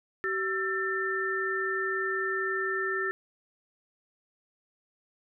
sine tone cluster, 383.3 / 1338 / 1789 Hz, G4 / E6 / A6, -39 / +25 / +28 cents, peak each -32 / -34 / -30 dBFS, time 0.24-3.11 s, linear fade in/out 0 ms, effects none

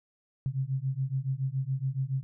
sine beating tone pair, 130 / 137.1 Hz, C3 / C#3, -11 / -19 cents, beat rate 7.1 Hz, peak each -31 dBFS, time 0.46-2.23 s, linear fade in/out 0 ms, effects none

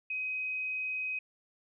sine tone, 2522 Hz, D#7, 23 cents sharp, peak -32 dBFS, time 0.1-1.19 s, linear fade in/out 5 ms, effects none

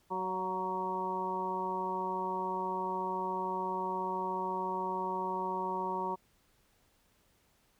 harmonic tone with a mistuned harmonic, 186.8 Hz, F#3, 17 cents sharp, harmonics 1 / 2 / 3 / 4 / 5 / 6, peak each -43 / -39 / -45 / -45 / -34 / -42 dBFS, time 0.1-6.16 s, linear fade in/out 20 ms, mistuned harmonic 4, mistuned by -42 cents, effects pink hiss -70 dBFS RMS until 7.79 s

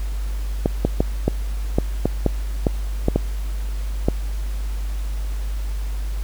clicks, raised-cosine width 2 ms, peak -3 dBFS, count 11, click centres 0.659 / 0.85 / 1.005 / 1.28 / 1.785 / 2.056 / 2.263 / 2.668 / 3.084 / 3.16 / 4.085 s, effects added 50 Hz sine -22 dBFS peak until 6.23 s + pink hiss -42 dBFS RMS until 6.23 s

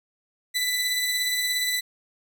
sawtooth tone pair together, 1994 / 3971 Hz, B6 / B7, +16 / +9 cents, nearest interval octave, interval 1193 cents, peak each -23 dBFS, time 0.54-1.81 s, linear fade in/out 20 ms, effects none

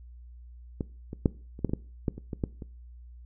clicks, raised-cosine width 3 ms, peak -17 / -23 / -8 / -30 / -12 / -20 / -14 / -13 / -26 / -20 / -14 / -26 dBFS, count 12, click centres 0.808 / 1.131 / 1.258 / 1.591 / 1.647 / 1.695 / 1.735 / 2.082 / 2.18 / 2.332 / 2.438 / 2.622 s, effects noise-tail reverb RT60 0.4 s tail -21 dB re dry + added 60 Hz sine -45 dBFS peak until 3.25 s

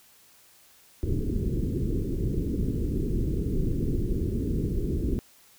pink low-pass noise, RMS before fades -27 dBFS, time 1.03-5.19 s, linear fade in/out 0 ms, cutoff 410 Hz, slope 48 dB/octave, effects white hiss -57 dBFS RMS until 5.58 s

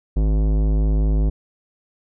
sine tone with tanh clipping, 52.4 Hz, G#1, 16 cents sharp, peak -17 dBFS, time 0.16-1.3 s, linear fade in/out 10 ms, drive 17 dB, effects none

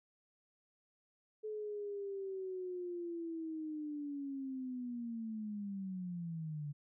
sine linear sweep, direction down, 432.4 to 143.2 Hz, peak -39 dBFS, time 1.43-6.73 s, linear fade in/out 20 ms, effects none

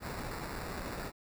pink noise with sample-and-hold, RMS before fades -40 dBFS, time 0-1.12 s, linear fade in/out 50 ms, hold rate 3150 Hz, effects none

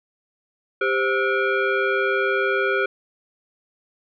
sine tone with frequency modulation, 523.3 Hz, C5, in tune, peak -18 dBFS, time 0.81-2.86 s, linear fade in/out 5 ms, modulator 920 Hz, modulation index 1.7, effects none

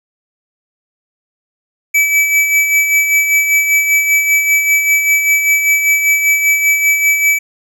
square tone with tremolo, 2300 Hz, D7, 37 cents flat, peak -8 dBFS, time 1.94-7.39 s, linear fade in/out 10 ms, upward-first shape sine, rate 5.1 Hz, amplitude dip 50%, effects none

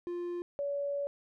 triangle / sine tone pair in turn, 350 / 567.7 Hz, F4 / C#5, +4 / +41 cents, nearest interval minor sixth, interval 837 cents, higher second, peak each -32 / -31 dBFS, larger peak second, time 0.07-0.42 / 0.59-1.07 s, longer second, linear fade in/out 0 ms, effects none

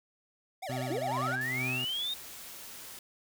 square tone with vibrato, 661 Hz, E5, 5 cents sharp, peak -37 dBFS, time 0.62-1.36 s, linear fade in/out 10 ms, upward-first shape sine, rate 10 Hz, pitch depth 290 cents each way
25% pulse tone with tremolo, 127.8 Hz, C3, 40 cents flat, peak -30 dBFS, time 0.69-1.85 s, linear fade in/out 5 ms, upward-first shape sine, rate 2.3 Hz, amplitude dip 45%
sine linear sweep, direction up, 277.2 to 3750 Hz, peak -31 dBFS, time 0.9-2.14 s, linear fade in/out 5 ms
white noise, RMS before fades -46 dBFS, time 1.41-2.99 s, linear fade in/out 2 ms
effects none

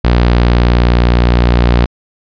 sawtooth tone, 59.7 Hz, A#1, 42 cents sharp, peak -3 dBFS, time 0.04-1.86 s, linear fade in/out 10 ms, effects resampled to 11025 Hz

